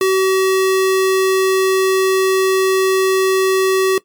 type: tone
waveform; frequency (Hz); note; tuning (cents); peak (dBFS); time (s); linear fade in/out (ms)
square; 380; F#4; +46; -12; 0.01-3.98; 2
effects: noise-tail reverb RT60 0.1 s tail -18 dB re dry + MP3 96 kbps